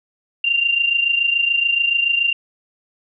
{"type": "tone pair together", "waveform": "sine", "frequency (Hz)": [2776, 2803], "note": ["F7", "F7"], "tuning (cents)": [-11, 6], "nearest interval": "unison", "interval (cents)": 17, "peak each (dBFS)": [-16, -21], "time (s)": [0.44, 2.33], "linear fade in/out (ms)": 5, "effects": []}